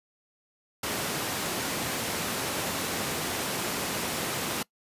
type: high-pass noise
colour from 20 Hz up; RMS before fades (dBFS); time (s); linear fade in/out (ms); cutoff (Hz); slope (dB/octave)
pink; -31; 0.83-4.63; 5; 160; 12
effects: noise-tail reverb RT60 0.1 s tail -23 dB re dry + resampled to 32000 Hz